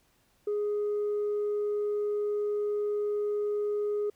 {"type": "tone", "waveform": "sine", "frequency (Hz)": 415.3, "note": "G#4", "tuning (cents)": 0, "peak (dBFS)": -25, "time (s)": [0.47, 4.1], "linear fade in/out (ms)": 5, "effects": ["tanh soft clip ceiling -25 dBFS", "pink hiss -68 dBFS RMS until 4.15 s"]}